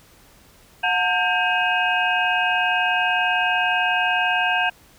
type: tone cluster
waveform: sine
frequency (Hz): 727 / 903 / 1591 / 2540 / 2840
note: F#5 / A5 / G6 / D#7 / F7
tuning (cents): -31 / +45 / +25 / +35 / +28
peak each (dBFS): -23 / -27 / -22 / -24 / -27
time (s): 0.83-4.7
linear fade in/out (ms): 10
effects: pink hiss -52 dBFS RMS until 4.98 s